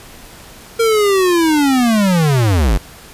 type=linear sweep; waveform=square; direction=down; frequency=463.9 to 41.44 Hz; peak=-11 dBFS; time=0.79-2.78 s; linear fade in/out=10 ms; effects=pink hiss -38 dBFS RMS until 3.13 s + resampled to 32000 Hz